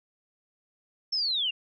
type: linear sweep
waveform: sine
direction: down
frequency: 5420 to 2727 Hz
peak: -25 dBFS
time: 1.12-1.51 s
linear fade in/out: 10 ms
effects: none